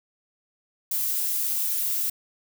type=noise; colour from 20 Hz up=violet; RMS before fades=-26 dBFS; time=0.91-2.1 s; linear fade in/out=5 ms; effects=none